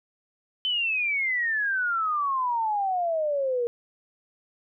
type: exponential sweep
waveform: sine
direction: down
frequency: 3073 to 468.1 Hz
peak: -23 dBFS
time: 0.65-3.67 s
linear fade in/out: 0 ms
effects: none